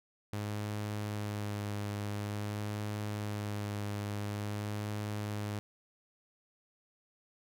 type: tone with vibrato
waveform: sawtooth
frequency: 103.83 Hz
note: G#2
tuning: in tune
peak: -31 dBFS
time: 0.33-5.59 s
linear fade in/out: 0 ms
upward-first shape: sine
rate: 0.48 Hz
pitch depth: 17 cents each way
effects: none